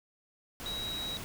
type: tone in noise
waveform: sine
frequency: 3844 Hz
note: B7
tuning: 48 cents flat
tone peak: -35 dBFS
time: 0.66-1.17 s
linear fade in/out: 0 ms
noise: pink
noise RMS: -42 dBFS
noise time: 0.6-1.24 s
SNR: +4 dB
effects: none